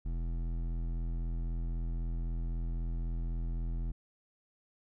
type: tone with hard clipping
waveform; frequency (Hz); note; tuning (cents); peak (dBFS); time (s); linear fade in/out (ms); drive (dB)
sine; 41.92; E1; +30; -34; 0.05-3.92; 10; 12
effects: none